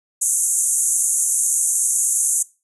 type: band-pass noise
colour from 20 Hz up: white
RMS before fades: -19 dBFS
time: 0.21-2.43 s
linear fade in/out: 10 ms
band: 6400 to 11000 Hz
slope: 96 dB/octave
effects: noise-tail reverb RT60 0.3 s tail -21 dB re dry